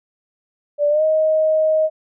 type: tone with pitch glide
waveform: sine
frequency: 585 to 627 Hz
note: D5 to D#5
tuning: -7 to +13 cents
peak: -13 dBFS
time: 0.78-1.9 s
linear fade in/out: 50 ms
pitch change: +120 cents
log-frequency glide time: 0.89-1.03 s
effects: none